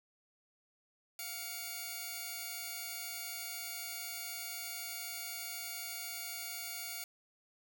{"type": "tone pair together", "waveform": "5% pulse", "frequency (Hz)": [700.8, 2254], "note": ["F5", "C#7"], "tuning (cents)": [6, 28], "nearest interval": "octave + minor sixth", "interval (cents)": 2022, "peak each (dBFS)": [-35, -32], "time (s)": [1.19, 7.04], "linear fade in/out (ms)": 2, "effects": []}